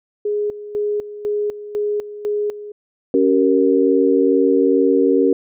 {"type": "tone with tremolo", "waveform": "sine", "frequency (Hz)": 415.9, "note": "G#4", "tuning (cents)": 2, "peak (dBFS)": -17, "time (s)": [0.25, 2.72], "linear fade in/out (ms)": 5, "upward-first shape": "square", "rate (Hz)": 2, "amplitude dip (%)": 75}
{"type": "chord", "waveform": "sine", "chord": "G diminished", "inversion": "second", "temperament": "equal with one note detuned", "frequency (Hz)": [277.2, 383.9, 466.2], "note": ["Db4", "G4", "Bb4"], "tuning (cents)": [0, -36, 0], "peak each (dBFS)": -16, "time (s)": [3.14, 5.33], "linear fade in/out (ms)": 2}
{"effects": []}